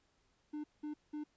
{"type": "tone bursts", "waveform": "triangle", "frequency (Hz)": 299.9, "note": "D4", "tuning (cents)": 36, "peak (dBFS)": -37, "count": 3, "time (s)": [0.53, 1.24], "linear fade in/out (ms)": 10, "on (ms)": 110, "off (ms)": 190, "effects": ["pink hiss -75 dBFS RMS until 1.36 s", "resampled to 16000 Hz"]}